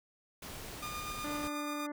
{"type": "noise", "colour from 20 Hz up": "pink", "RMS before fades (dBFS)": -45, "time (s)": [0.42, 1.48], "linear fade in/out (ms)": 5}
{"type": "tone with tremolo", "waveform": "sawtooth", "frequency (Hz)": 1213, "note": "D#6", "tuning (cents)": -44, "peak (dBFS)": -35, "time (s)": [0.82, 1.87], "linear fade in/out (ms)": 10, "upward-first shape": "square", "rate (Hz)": 8.2, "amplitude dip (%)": 25}
{"type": "harmonic tone", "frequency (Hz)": 293.7, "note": "D4", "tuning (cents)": 0, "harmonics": [1, 2, 3, 4, 5, 6, 7], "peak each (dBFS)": [-38, -44, -48, -50, -52, -54, -55], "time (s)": [1.24, 1.92], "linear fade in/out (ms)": 5}
{"effects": []}